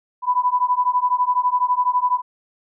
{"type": "beating tone pair", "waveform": "sine", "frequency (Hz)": [987.8, 999.8], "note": ["B5", "B5"], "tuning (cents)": [0, 21], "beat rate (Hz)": 12, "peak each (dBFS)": -19, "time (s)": [0.22, 2.22], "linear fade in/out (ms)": 50, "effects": []}